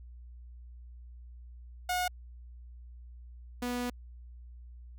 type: tone pair in turn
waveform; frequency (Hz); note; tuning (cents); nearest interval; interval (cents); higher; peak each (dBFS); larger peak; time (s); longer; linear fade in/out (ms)
sawtooth; 724 / 245; F#5 / B3; -38 / -14; octave + perfect fifth; 1876; first; -25 / -28; first; 1.89-2.08 / 3.62-3.9; second; 5
effects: added 60 Hz sine -46 dBFS peak until 4.98 s